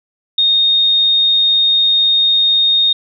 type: tone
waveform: sine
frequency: 3698 Hz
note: A#7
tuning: 15 cents flat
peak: -9 dBFS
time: 0.38-2.93 s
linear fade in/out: 5 ms
effects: none